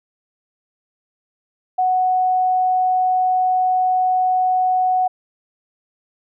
sine tone, 740 Hz, F#5, in tune, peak -14 dBFS, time 1.78-5.08 s, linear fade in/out 10 ms, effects none

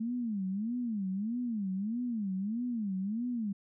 sine tone with vibrato, 215.4 Hz, A3, 37 cents flat, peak -31 dBFS, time 0-3.53 s, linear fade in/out 10 ms, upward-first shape sine, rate 1.6 Hz, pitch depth 240 cents each way, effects none

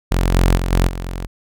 sawtooth tone with level steps, 44.4 Hz, F1, 29 cents sharp, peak -10 / -7 / -14 / -8 / -20 dBFS, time 0.11-1.27 s, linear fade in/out 10 ms, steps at 0.33 / 0.56 / 0.71 / 0.87 s, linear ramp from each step 20 ms, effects none

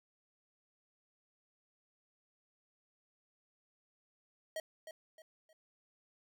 square tone with echo, 635 Hz, D#5, 35 cents sharp, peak -38 dBFS, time 4.56-4.6 s, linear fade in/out 2 ms, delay 310 ms, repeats 3, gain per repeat -9 dB, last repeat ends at 5.53 s, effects none

